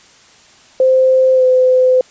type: tone with pitch glide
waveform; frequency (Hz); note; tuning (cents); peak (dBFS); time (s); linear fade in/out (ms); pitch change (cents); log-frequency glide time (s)
sine; 520 to 510.8; C5 to C5; -11 to -42; -7; 0.8-2.01; 2; -31; 1.34-1.44
effects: white hiss -45 dBFS RMS until 2.1 s + resampled to 16000 Hz